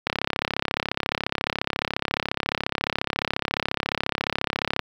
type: click train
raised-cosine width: 0.3 ms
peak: -6 dBFS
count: 163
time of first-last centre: 0.07-4.793 s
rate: 34.3 Hz
effects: high-pass 80 Hz 12 dB/octave + 8-bit